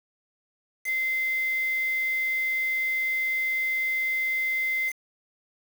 sine tone with quantisation, 2072 Hz, C7, 17 cents flat, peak -24 dBFS, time 0.84-4.93 s, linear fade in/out 50 ms, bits 6, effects none

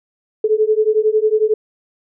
sine beating tone pair, 426.6 / 437.6 Hz, G#4 / A4, +46 / -9 cents, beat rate 11 Hz, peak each -15 / -15 dBFS, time 0.44-1.54 s, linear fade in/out 5 ms, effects none

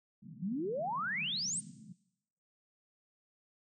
pink band-pass noise, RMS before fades -50 dBFS, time 0.22-1.93 s, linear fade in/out 10 ms, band 150 to 220 Hz, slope 48 dB/octave
sine exponential sweep, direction up, 164.81 to 9210 Hz, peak -33 dBFS, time 0.41-1.61 s, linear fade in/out 20 ms
effects noise-tail reverb RT60 0.9 s tail -22 dB re dry

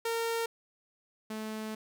sawtooth tone pair in turn, 459.5 / 217.4 Hz, A#4 / A3, -25 / -21 cents, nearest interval octave + minor second, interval 1296 cents, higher first, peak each -26 / -32 dBFS, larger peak first, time 0.05-0.46 / 1.3-1.75 s, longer second, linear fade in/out 5 ms, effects none

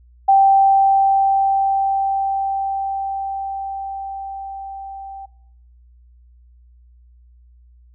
sine tone with level ramp, 782 Hz, G5, 4 cents flat, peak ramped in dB -8 to -31 dBFS, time 0.28-5.26 s, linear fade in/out 10 ms, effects noise-tail reverb RT60 0.7 s tail -22 dB re dry + added 60 Hz sine -46 dBFS peak until 7.94 s

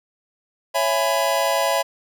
square chord, C# minor seventh, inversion none, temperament just, 554.4 / 665.2 / 831.5 / 997.9 Hz, C#5 / E5 / G#5 / B5, 0 / +16 / +2 / +18 cents, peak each -24 / -23 / -27 / -25 dBFS, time 0.74-1.83 s, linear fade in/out 20 ms, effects none

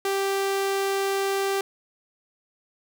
sawtooth tone, 392 Hz, G4, in tune, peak -19 dBFS, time 0.05-1.61 s, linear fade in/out 2 ms, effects none

